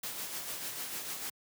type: noise with tremolo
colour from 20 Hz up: white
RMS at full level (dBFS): -38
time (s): 0.03-1.3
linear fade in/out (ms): 5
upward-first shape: sine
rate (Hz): 6.7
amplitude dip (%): 40
effects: high-pass 100 Hz 12 dB/octave